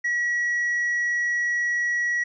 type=tone with tanh clipping; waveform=sine; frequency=1923 Hz; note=B6; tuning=47 cents flat; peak=-22 dBFS; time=0.04-2.24 s; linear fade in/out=10 ms; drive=2 dB; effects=resampled to 16000 Hz